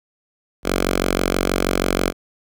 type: tone with notch filter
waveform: 5% pulse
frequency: 46.25 Hz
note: F#1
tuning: in tune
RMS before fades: -20 dBFS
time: 0.63-2.13 s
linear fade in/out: 50 ms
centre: 110 Hz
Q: 0.66
effects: none